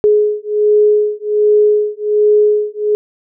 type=beating tone pair; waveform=sine; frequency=419.7 / 421 Hz; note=G#4 / G#4; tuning=+18 / +24 cents; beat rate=1.3 Hz; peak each=-12 dBFS; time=0.04-2.95 s; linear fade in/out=0 ms; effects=none